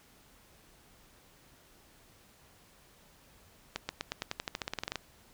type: accelerating click train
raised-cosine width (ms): 0.2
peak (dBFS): -16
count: 17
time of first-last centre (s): 3.76-4.957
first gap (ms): 130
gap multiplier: 0.92
effects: pink hiss -61 dBFS RMS until 5.33 s